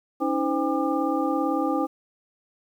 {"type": "tone cluster", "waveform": "sine", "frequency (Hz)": [280.7, 318.6, 515, 804, 1198], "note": ["C#4", "D#4", "C5", "G5", "D6"], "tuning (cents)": [22, 41, -28, 44, 34], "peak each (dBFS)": [-27, -26, -29, -29, -31], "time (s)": [0.2, 1.87], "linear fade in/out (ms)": 20, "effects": ["9-bit"]}